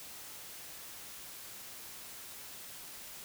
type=silence; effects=white hiss -48 dBFS RMS until 3.24 s